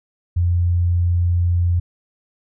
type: tone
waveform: sine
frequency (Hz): 87.31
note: F2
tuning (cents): 0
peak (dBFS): -14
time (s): 0.36-1.8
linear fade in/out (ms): 10
effects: none